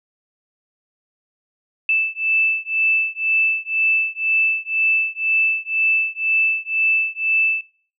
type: beating tone pair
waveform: sine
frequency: 2637 / 2639 Hz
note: E7 / E7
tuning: 0 / +1 cents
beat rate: 2 Hz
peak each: -20 dBFS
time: 1.89-7.61 s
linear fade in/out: 2 ms
effects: noise-tail reverb RT60 0.5 s tail -21 dB re dry